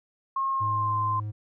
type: tone with pitch glide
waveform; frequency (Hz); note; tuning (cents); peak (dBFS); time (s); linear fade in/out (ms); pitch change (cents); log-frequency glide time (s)
sine; 1077 to 1041.5; C6 to C6; +50 to -8; -24; 0.36-1.2; 5; -58; 0.51-0.97
type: tone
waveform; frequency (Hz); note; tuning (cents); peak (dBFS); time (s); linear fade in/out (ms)
triangle; 105.9; G#2; +34; -28; 0.6-1.32; 20
effects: none